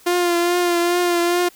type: tone with vibrato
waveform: sawtooth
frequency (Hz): 349.2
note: F4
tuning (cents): 0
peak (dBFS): -12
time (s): 0.06-1.49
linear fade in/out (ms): 10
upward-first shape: triangle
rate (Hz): 2.4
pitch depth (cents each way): 34
effects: white hiss -49 dBFS RMS until 1.55 s